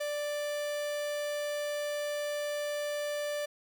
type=tone; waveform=45% pulse; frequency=588 Hz; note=D5; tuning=2 cents sharp; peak=-32 dBFS; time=0-3.46 s; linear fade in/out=10 ms; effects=none